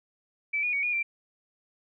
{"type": "tone with pitch steps", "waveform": "sine", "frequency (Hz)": [2312, 2448, 2247, 2442, 2356], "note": ["D7", "D#7", "C#7", "D#7", "D7"], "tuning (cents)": [-28, -29, 23, -33, 5], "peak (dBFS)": -25, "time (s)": [0.53, 1.03], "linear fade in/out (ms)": 10, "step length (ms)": 100, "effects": []}